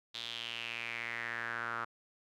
sawtooth tone with band-pass filter sweep, 116.54 Hz, A#2, in tune, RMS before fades -40 dBFS, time 0.14-1.85 s, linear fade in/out 10 ms, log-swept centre 3700 to 1300 Hz, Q 5.1, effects none

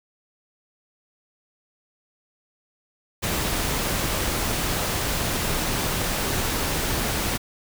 pink noise, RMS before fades -25 dBFS, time 3.22-7.38 s, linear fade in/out 20 ms, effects none

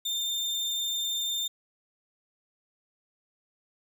35% pulse tone, 3606 Hz, A7, 42 cents sharp, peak -26 dBFS, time 0.05-1.48 s, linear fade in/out 10 ms, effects none

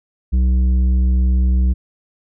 triangle tone with tanh clipping, 63 Hz, B1, 35 cents sharp, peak -13 dBFS, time 0.32-1.74 s, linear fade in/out 20 ms, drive 12 dB, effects none

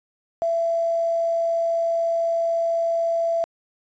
sine tone with quantisation, 669 Hz, E5, 25 cents sharp, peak -19 dBFS, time 0.42-3.44 s, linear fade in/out 0 ms, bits 7, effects resampled to 16000 Hz

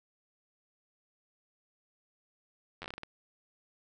slowing click train, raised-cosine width 0.3 ms, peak -25 dBFS, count 9, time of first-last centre 2.82-3.034 s, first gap 10 ms, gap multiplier 1.27, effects none

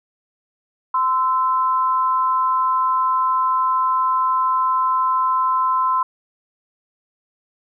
sine tone pair together, 1031.4 / 1318.5 Hz, C6 / E6, -25 / 0 cents, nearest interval major third, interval 425 cents, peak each -16 / -23 dBFS, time 0.94-6.03 s, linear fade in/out 5 ms, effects none

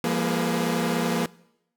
sawtooth tone cluster, 171.9 / 202.1 / 235.5 / 420.7 / 502 Hz, F3 / G#3 / A#3 / G#4 / B4, -27 / -47 / +18 / +22 / +28 cents, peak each -24 / -30 / -22 / -28 / -30 dBFS, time 0.04-1.26 s, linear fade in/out 2 ms, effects noise-tail reverb RT60 0.8 s tail -22 dB re dry

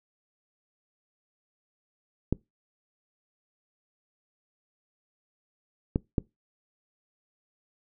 clicks, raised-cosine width 3 ms, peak -11 dBFS, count 3, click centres 2.326 / 5.959 / 6.182 s, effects noise-tail reverb RT60 0.2 s tail -23 dB re dry

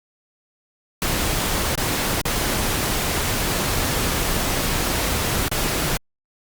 pink noise with dropouts, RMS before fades -22 dBFS, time 1.02-5.97 s, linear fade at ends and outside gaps 1 ms, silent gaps 1.754-1.777 / 2.214-2.253 / 5.483-5.515 s, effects Opus 48 kbps

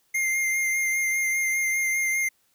square tone with vibrato, 2108 Hz, C7, 12 cents sharp, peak -23 dBFS, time 0.14-2.29 s, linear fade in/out 10 ms, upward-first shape triangle, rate 5 Hz, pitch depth 22 cents each way, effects white hiss -67 dBFS RMS until 2.54 s

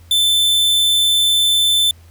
45% pulse tone, 3532 Hz, A7, 6 cents sharp, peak -12 dBFS, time 0.11-1.91 s, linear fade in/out 2 ms, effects added 84 Hz sine -41 dBFS peak until 2.1 s + pink hiss -52 dBFS RMS until 2.1 s

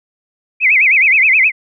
sine tone with vibrato, 2298 Hz, D7, 38 cents flat, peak -7 dBFS, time 0.6-1.52 s, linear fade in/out 50 ms, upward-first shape sine, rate 9.5 Hz, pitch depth 220 cents each way, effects none

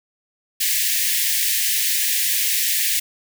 white high-pass noise, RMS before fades -20 dBFS, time 0.6-3 s, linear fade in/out 10 ms, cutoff 1700 Hz, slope 96 dB/octave, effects none

